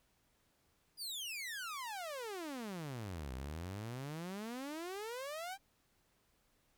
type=exponential two-way sweep; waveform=sawtooth; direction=down then up; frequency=4978 to 61.74 to 803 Hz; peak=-38 dBFS; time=0.97-5.58 s; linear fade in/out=50 ms; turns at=3.33 s; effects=pink hiss -75 dBFS RMS until 6.77 s